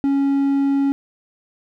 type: tone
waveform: triangle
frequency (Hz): 277.2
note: C#4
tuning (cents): 0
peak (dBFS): -13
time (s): 0.04-0.92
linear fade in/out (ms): 0
effects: none